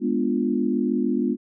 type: chord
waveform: sine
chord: G# diminished seventh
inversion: none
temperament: equal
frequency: 207.7 / 246.9 / 293.7 / 349.2 Hz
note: G#3 / B3 / D4 / F4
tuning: 0 / 0 / 0 / 0 cents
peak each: -26 / -23 / -27 / -27 dBFS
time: 0-1.37 s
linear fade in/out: 50 ms
effects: none